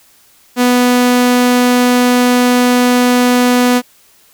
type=tone; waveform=sawtooth; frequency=246.9 Hz; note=B3; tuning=in tune; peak=-4 dBFS; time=0.56-3.82 s; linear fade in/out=50 ms; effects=white hiss -48 dBFS RMS until 4.33 s